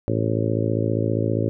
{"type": "harmonic tone", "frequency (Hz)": 55, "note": "A1", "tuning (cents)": 0, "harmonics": [2, 3, 4, 5, 6, 7, 8, 9, 10], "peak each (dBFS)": [-23, -30, -30, -28, -28, -29, -30, -34, -30], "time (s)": [0.08, 1.49], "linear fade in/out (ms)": 0, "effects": []}